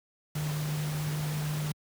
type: tone in noise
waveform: sine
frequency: 150.9 Hz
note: D3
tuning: 47 cents sharp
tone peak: -29 dBFS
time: 0.35-1.72 s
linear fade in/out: 5 ms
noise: pink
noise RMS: -39 dBFS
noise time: 0.35-1.72 s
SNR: +7 dB
effects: high-pass 80 Hz 12 dB/octave